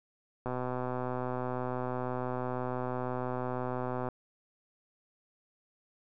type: click train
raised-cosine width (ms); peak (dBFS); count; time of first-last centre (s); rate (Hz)
1; -21; 458; 0.46-4.087; 126
effects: none